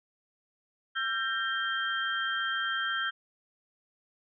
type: tone cluster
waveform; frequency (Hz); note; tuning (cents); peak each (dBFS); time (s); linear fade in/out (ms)
sine; 1352 / 1578 / 1840 / 3173; E6 / G6 / A#6 / G7; +43 / +11 / -23 / +20; -34 / -31 / -40 / -35; 0.95-3.11; 20
effects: none